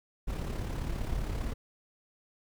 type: noise with amplitude modulation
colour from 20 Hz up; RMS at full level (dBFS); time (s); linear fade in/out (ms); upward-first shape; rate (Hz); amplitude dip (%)
brown; -31; 0.27-1.54; 20; sine; 35.2; 50
effects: none